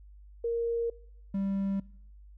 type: tone pair in turn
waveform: sine / triangle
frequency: 466.2 / 196.01 Hz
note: A#4 / G3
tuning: 0 / 0 cents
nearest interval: octave + minor third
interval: 1500 cents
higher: first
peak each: -27 / -26 dBFS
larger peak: second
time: 0.44-0.9 / 1.34-1.8 s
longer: neither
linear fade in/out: 5 ms
effects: noise-tail reverb RT60 0.7 s tail -23 dB re dry + added 50 Hz sine -49 dBFS peak until 2.37 s